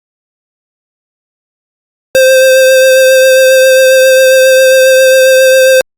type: tone with vibrato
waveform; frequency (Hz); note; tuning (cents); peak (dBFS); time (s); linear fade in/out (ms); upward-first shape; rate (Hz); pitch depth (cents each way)
square; 523.3; C5; 0; -3; 2.15-5.81; 0; triangle; 7.4; 21
effects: Opus 48 kbps